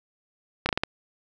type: slowing click train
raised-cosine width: 0.3 ms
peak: -7 dBFS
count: 5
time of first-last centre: 0.66-0.835 s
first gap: 30 ms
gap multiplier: 1.26
effects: none